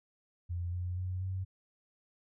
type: tone with pitch steps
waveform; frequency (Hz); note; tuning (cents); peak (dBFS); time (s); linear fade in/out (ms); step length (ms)
sine; 87.31 / 89.51 / 91.76 / 94.06; F2 / F2 / F#2 / F#2; 0 / +43 / -14 / +29; -33; 0.49-1.45; 20; 240
effects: none